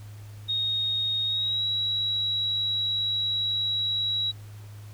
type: tone with pitch glide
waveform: sine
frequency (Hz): 3729 to 3883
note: A#7 to B7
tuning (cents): 0 to -30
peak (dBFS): -24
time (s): 0.48-4.32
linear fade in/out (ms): 20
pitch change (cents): +70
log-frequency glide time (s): 1.25-1.64
effects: added 104 Hz sine -40 dBFS peak until 4.93 s + pink hiss -54 dBFS RMS until 4.93 s